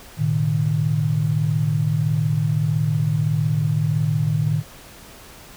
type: tone cluster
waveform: sine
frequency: 111.1 / 126.9 / 152.7 Hz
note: A2 / B2 / D#3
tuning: +17 / +47 / -32 cents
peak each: -22 / -28 / -19 dBFS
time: 0.17-4.63 s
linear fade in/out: 50 ms
effects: pink hiss -43 dBFS RMS until 5.56 s